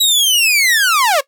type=linear sweep; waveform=sawtooth; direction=down; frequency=3904 to 523.3 Hz; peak=-7 dBFS; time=0-1.21 s; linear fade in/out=10 ms; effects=noise-tail reverb RT60 0.1 s tail -19 dB re dry